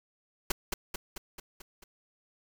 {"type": "noise with echo", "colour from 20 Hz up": "pink", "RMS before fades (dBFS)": -28, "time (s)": [0.5, 0.52], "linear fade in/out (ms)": 5, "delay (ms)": 220, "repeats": 6, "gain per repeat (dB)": -4, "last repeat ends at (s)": 1.84, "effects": []}